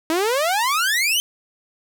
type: exponential sweep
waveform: sawtooth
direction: up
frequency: 311.1 to 3136 Hz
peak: -14 dBFS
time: 0.1-1.2 s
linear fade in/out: 0 ms
effects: none